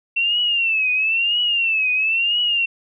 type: tone with vibrato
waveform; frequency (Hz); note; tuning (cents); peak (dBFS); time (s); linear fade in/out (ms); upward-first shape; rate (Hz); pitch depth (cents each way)
sine; 2700; E7; +41; -16; 0.16-2.66; 10; triangle; 1; 150
effects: none